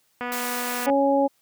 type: click train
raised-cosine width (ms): 0.5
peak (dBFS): -16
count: 170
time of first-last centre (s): 0.21-0.9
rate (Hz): 245
type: high-pass noise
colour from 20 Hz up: white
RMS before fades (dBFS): -32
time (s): 0.32-0.86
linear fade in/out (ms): 0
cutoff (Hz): 460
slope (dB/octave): 24
type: harmonic tone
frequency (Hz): 277.2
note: C#4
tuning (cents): 0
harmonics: 1 / 2 / 3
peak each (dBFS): -22 / -20 / -23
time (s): 0.86-1.28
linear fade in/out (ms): 20
effects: white hiss -66 dBFS RMS until 1.41 s + high-pass 80 Hz 12 dB/octave